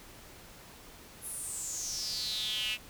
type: tone with high-pass filter sweep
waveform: square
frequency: 115.1 Hz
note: A#2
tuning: 22 cents flat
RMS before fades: -36 dBFS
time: 1.21-2.78 s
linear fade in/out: 50 ms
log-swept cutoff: 11000 to 2600 Hz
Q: 7.5
effects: pink hiss -52 dBFS RMS until 2.89 s